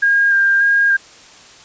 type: tone with vibrato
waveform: sine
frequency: 1610 Hz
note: G6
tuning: 46 cents sharp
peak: -10 dBFS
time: 0.02-0.97 s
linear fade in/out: 10 ms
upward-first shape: square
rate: 1.7 Hz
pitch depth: 15 cents each way
effects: white hiss -42 dBFS RMS until 1.64 s + resampled to 16000 Hz